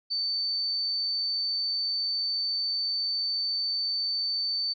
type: tone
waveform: sine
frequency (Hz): 4547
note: C#8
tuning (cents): +43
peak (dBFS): -26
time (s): 0.1-4.74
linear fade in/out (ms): 20
effects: none